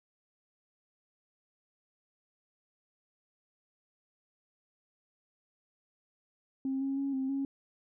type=tone with pitch steps; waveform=sine; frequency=267.2 / 272.2 / 276.1 / 264.9 / 274.3 Hz; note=C4 / C#4 / C#4 / C4 / C#4; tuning=+36 / -31 / -7 / +22 / -18 cents; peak=-29 dBFS; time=6.65-7.45 s; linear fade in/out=2 ms; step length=160 ms; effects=tanh soft clip ceiling -25 dBFS